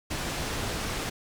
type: low-pass noise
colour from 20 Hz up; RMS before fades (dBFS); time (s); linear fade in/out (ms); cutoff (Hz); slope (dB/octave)
pink; -32; 0.1-1.1; 10; 8700; 12
effects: none